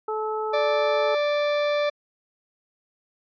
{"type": "harmonic tone", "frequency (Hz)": 433.1, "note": "A4", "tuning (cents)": -27, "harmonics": [1, 2, 3], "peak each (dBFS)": [-27, -30, -32], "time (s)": [0.08, 1.15], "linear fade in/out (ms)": 5}
{"type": "tone", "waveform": "40% pulse", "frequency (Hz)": 587.3, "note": "D5", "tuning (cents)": 0, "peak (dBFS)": -20, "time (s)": [0.53, 1.9], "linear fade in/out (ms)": 10}
{"effects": ["resampled to 11025 Hz"]}